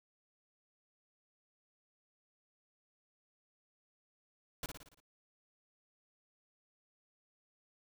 pink noise with echo, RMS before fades -40 dBFS, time 4.63-4.66 s, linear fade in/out 2 ms, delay 57 ms, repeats 6, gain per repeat -5 dB, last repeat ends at 5.002 s, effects none

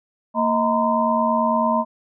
sine tone cluster, 229.5 / 632 / 932 / 1021 Hz, A#3 / D#5 / A#5 / C6, -27 / +27 / -1 / -43 cents, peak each -22 dBFS, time 0.34-1.85 s, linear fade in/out 50 ms, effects none

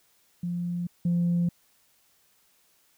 sine tone pair in turn, 174.61 / 173.1 Hz, F3 / F3, 0 / -15 cents, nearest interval unison, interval 15 cents, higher first, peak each -27 / -20 dBFS, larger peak second, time 0.43-0.87 / 1.05-1.49 s, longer neither, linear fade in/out 5 ms, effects tanh soft clip ceiling -19 dBFS + white hiss -65 dBFS RMS until 2.97 s

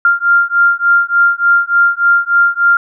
sine beating tone pair, 1393 / 1396.4 Hz, F6 / F6, -5 / -1 cents, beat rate 3.4 Hz, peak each -11 dBFS, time 0.05-2.77 s, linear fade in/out 2 ms, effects none

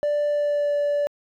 triangle tone with pitch glide, 587.3 to 580.2 Hz, D5 to D5, 0 to -21 cents, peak -17 dBFS, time 0.03-1.07 s, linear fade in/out 0 ms, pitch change -21 cents, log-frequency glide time 0.28-0.75 s, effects tanh soft clip ceiling -14 dBFS

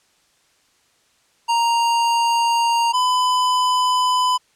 square tone pair in turn, 932.3 / 1004.2 Hz, A#5 / B5, 0 / +29 cents, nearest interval minor second, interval 129 cents, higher second, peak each -16 dBFS, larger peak neither, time 1.48-2.93 / 2.93-4.38 s, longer neither, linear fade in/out 20 ms, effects white hiss -60 dBFS RMS until 4.55 s + low-pass 8000 Hz 12 dB/octave

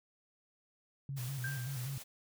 sine tone with vibrato, 130.81 Hz, C3, in tune, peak -37 dBFS, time 1.09-1.98 s, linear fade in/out 2 ms, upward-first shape square, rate 5.2 Hz, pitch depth 93 cents each way
white noise with tremolo, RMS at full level -47 dBFS, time 1.16-2.04 s, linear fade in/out 20 ms, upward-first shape sine, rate 3.5 Hz, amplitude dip 25%
sine tone with exponential decay, 1582 Hz, G6, 15 cents sharp, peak -35 dBFS, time 1.44-1.88 s, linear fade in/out 2 ms, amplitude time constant 94 ms
effects none

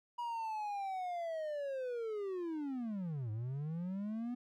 triangle linear two-way sweep, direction down then up, 966 to 104.3 to 248.6 Hz, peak -35 dBFS, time 0.18-4.35 s, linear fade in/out 10 ms, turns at 3.31 s, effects none

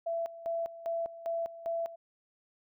sine tone with tremolo, 669 Hz, E5, 25 cents sharp, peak -30 dBFS, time 0.06-1.96 s, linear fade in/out 10 ms, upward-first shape square, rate 2.5 Hz, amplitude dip 80%, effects none

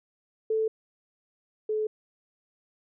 sine tone pair in turn, 440 / 430.4 Hz, A4 / A4, 0 / -38 cents, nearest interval unison, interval 38 cents, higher first, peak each -23 / -25 dBFS, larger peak first, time 0.5-0.68 / 1.69-1.87 s, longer neither, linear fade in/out 5 ms, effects none

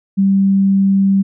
sine tone, 195.2 Hz, G3, 7 cents flat, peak -9 dBFS, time 0.17-1.23 s, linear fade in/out 20 ms, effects none

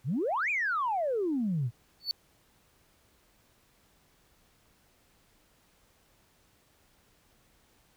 sine exponential two-way sweep, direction up then down, 110 to 2516 to 110 Hz, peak -26 dBFS, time 0.04-1.71 s, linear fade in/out 50 ms, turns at 0.5 s
triangle tone with exponential growth, 4471 Hz, C#8, 14 cents sharp, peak -21 dBFS, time 2-2.11 s, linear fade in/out 0 ms, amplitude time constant 22 ms
effects tanh soft clip ceiling -22 dBFS + pink hiss -66 dBFS RMS until 7.96 s

